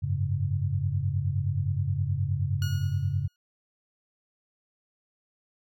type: chord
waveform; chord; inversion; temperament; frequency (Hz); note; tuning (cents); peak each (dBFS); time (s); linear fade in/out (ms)
sine; F# suspended second; none; equal with one note detuned; 92.5 / 102.04 / 138.59; F#2 / G#2 / C#3; 0 / -30 / 0; -29; 0.02-3.28; 20
type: tone with exponential decay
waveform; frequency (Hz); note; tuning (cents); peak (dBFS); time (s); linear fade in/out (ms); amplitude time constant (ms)
15% pulse; 1445; F#6; -41; -28; 2.62-3.36; 1; 160
effects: none